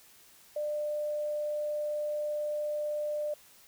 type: tone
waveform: sine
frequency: 597 Hz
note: D5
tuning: 28 cents sharp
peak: -30 dBFS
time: 0.56-3.34 s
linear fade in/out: 5 ms
effects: white hiss -58 dBFS RMS until 3.67 s